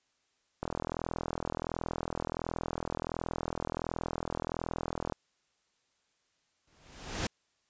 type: click train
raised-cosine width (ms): 1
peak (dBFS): -19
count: 187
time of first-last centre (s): 0.63-5.123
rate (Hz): 41.4
type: noise with exponential growth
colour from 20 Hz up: pink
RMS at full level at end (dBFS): -30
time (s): 6.67-7.27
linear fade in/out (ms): 5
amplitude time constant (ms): 130
effects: white hiss -75 dBFS RMS until 7.69 s + resampled to 16000 Hz